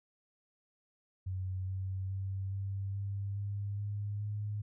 sine tone with pitch steps, 93.5 / 94.97 / 96.46 / 97.98 / 99.52 / 101.08 / 102.67 / 104.29 Hz, F#2 / F#2 / G2 / G2 / G2 / G#2 / G#2 / G#2, +19 / +46 / -27 / 0 / +27 / -46 / -19 / +8 cents, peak -34 dBFS, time 1.26-4.62 s, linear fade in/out 10 ms, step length 420 ms, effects none

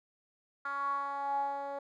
10% pulse tone with band-pass filter sweep, 279.8 Hz, C#4, 16 cents sharp, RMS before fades -35 dBFS, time 0.65-1.79 s, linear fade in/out 5 ms, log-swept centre 1300 to 650 Hz, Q 8.7, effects none

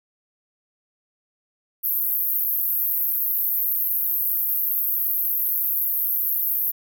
white band-pass noise, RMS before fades -23 dBFS, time 1.83-6.72 s, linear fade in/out 20 ms, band 12000 to 16000 Hz, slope 96 dB/octave, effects none

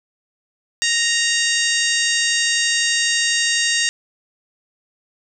harmonic tone with a mistuned harmonic, 932 Hz, A#5, 1 cent flat, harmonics 2 / 3 / 4 / 5 / 6 / 7 / 8 / 9, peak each -21 / -23 / -24 / -25 / -26 / -26 / -27 / -28 dBFS, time 0.82-3.89 s, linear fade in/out 0 ms, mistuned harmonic 8, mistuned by -34 cents, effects none

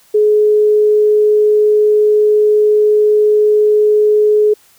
sine tone, 422.8 Hz, G#4, 31 cents sharp, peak -7 dBFS, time 0.14-4.54 s, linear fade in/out 10 ms, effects white hiss -49 dBFS RMS until 4.78 s

